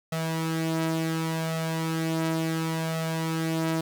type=tone pair together; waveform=sawtooth; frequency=162.1 / 323.5 Hz; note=E3 / E4; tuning=-29 / -32 cents; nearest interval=octave; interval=1197 cents; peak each=-23 / -28 dBFS; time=0.12-3.81 s; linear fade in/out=5 ms; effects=10-bit